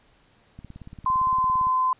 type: click train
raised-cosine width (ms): 5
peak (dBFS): -28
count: 20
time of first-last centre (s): 0.59-1.67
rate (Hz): 17.6
type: tone with pitch glide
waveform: sine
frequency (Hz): 1034 to 1026.9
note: C6 to C6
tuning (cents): -21 to -33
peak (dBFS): -19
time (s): 1.06-1.93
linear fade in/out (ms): 2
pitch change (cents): -12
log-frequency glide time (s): 1.25-1.57
effects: pink hiss -60 dBFS RMS until 1.99 s + resampled to 8000 Hz